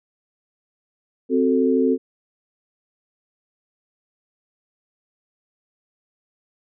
sine chord, F# diminished, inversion second, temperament equal with one note detuned, 261.6 / 370 / 443.1 Hz, C4 / F#4 / A4, 0 / 0 / +12 cents, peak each -18 / -22 / -20 dBFS, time 1.29-1.98 s, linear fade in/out 50 ms, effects none

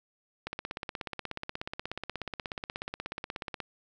click train, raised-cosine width 0.3 ms, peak -19 dBFS, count 53, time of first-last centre 0.47-3.603 s, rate 16.6 Hz, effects none

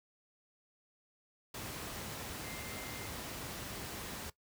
sine tone in noise, 2093 Hz, C7, in tune, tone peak -51 dBFS, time 2.44-3.07 s, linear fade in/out 5 ms, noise pink, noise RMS -43 dBFS, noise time 1.54-4.3 s, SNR -11 dB, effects noise-tail reverb RT60 0.1 s tail -18 dB re dry + high-pass 60 Hz 12 dB/octave

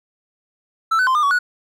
triangle tone with pitch steps, 1325 / 1506 / 1041 / 1209 / 1127 / 1465 Hz, E6 / F#6 / C6 / D6 / C#6 / F#6, +9 / +30 / -9 / +50 / +28 / -18 cents, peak -12 dBFS, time 0.91-1.39 s, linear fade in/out 10 ms, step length 80 ms, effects none

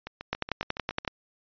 two click trains, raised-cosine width 0.3 ms, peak -20 / -11 dBFS, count 8 / 9, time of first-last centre 0.07-1.049 / 0.33-1.078 s, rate 7.15 / 10.7 Hz, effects resampled to 11025 Hz

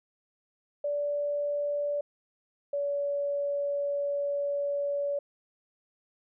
sine tone pair in turn, 580 / 570 Hz, D5 / C#5, -22 / +48 cents, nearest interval unison, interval 30 cents, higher first, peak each -27 / -27 dBFS, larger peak neither, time 0.84-2.01 / 2.73-5.19 s, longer second, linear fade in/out 5 ms, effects none

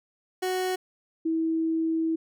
30% pulse / sine tone pair in turn, 370 / 324.2 Hz, F#4 / E4, 0 / -29 cents, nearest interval major second, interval 229 cents, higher first, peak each -23 dBFS, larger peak neither, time 0.42-0.76 / 1.25-2.16 s, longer second, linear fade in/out 10 ms, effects none

